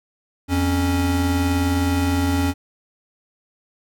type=tone pair together; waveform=square; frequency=85.96 / 277.2 Hz; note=F2 / C#4; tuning=-27 / 0 cents; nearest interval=octave + minor sixth; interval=2027 cents; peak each=-21 dBFS; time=0.48-2.54 s; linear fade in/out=50 ms; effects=none